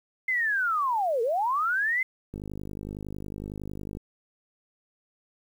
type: linear two-way sweep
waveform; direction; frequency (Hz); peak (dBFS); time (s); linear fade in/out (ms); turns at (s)
sine; down then up; 2093 to 436.9 to 2093; -23; 0.28-2.03; 5; 1.22
type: click train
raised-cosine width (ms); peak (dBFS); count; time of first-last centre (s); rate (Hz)
3; -24; 84; 2.34-3.971; 50.9
effects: 9-bit